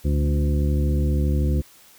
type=harmonic tone with a mistuned harmonic; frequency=72.5 Hz; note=D2; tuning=22 cents flat; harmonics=1 / 2 / 3 / 4 / 5 / 7; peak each=-19 / -25 / -29 / -31 / -33 / -36 dBFS; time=0.04-1.62 s; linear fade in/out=20 ms; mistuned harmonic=2; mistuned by=+19 cents; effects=white hiss -51 dBFS RMS until 1.98 s